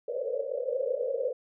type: band-pass noise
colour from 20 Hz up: pink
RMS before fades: -31 dBFS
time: 0.08-1.33 s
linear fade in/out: 5 ms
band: 470 to 570 Hz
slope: 96 dB/octave
effects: none